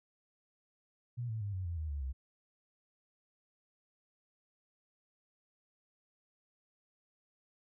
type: tone with pitch steps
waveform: sine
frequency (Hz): 120.7 / 110.68 / 101.5 / 93.07 / 85.35 / 78.26 / 71.77 / 65.81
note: B2 / A2 / G#2 / F#2 / F2 / D#2 / D2 / C2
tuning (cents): -39 / +11 / -39 / +11 / -39 / +11 / -39 / +11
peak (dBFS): -35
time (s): 1.17-2.13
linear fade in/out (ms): 20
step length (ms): 120
effects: none